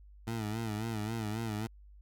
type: tone with vibrato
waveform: 20% pulse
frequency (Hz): 110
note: A2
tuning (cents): 0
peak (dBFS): -29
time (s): 0.27-1.67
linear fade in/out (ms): 5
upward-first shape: sine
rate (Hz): 3.7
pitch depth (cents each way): 89
effects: added 50 Hz sine -52 dBFS peak until 2.01 s